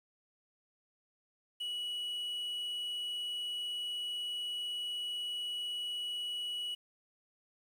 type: tone with quantisation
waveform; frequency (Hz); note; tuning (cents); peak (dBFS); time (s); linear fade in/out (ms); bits
triangle; 2931; F#7; -17; -34; 1.6-6.75; 10; 10
effects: none